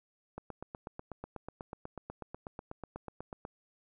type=click train; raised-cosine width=1 ms; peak=-27 dBFS; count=26; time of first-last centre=0.38-3.451 s; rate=8.14 Hz; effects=none